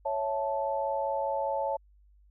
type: chord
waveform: sine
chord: A major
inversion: first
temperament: equal with one note detuned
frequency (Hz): 554.4 / 659.3 / 875.4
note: C#5 / E5 / A5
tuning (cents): 0 / 0 / -9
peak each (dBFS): -31 / -35 / -31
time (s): 0.05-1.77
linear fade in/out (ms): 10
effects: added 50 Hz sine -57 dBFS peak until 2.3 s